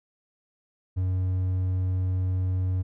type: tone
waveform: triangle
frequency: 92.5 Hz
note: F#2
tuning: in tune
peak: -21 dBFS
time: 0.96-2.83 s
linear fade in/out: 20 ms
effects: none